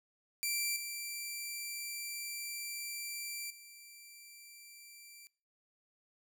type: tone with level steps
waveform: 10% pulse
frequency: 2349 Hz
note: D7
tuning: in tune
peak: -24 / -31 / -44 dBFS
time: 0.43-5.27 s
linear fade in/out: 0 ms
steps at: 0.76 / 3.5 s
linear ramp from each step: 5 ms
effects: noise-tail reverb RT60 0.4 s tail -22 dB re dry